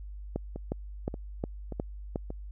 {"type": "two click trains", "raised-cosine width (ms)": 2, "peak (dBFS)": [-24, -17], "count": [4, 6], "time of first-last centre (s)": [[0.56, 2.304], [0.36, 2.159]], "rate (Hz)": [1.72, 2.78], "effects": ["added 50 Hz sine -39 dBFS peak until 2.51 s"]}